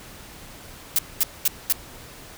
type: noise bursts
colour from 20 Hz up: blue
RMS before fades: -19 dBFS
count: 4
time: 0.96-1.724 s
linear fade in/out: 0 ms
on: 26 ms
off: 220 ms
effects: pink hiss -43 dBFS RMS until 2.37 s